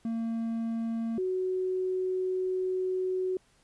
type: tone pair in turn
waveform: triangle / sine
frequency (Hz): 228 / 371.5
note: A#3 / F#4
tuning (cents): -38 / +7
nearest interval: minor sixth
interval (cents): 845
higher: second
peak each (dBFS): -27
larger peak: neither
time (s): 0.05-1.18 / 1.18-3.37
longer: second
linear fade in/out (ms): 2
effects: pink hiss -65 dBFS RMS until 3.63 s + resampled to 24000 Hz